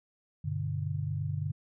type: chord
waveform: sine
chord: G major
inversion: none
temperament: equal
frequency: 98 / 123.47 / 146.83 Hz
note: G2 / B2 / D3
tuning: 0 / 0 / 0 cents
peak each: -34 / -38 / -33 dBFS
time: 0.44-1.52 s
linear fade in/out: 10 ms
effects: none